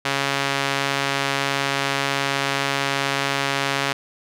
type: tone with band-pass filter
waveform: sawtooth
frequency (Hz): 138.59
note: C#3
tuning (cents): 0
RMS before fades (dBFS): -23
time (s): 0.05-3.93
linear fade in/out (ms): 5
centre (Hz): 2500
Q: 0.65
effects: none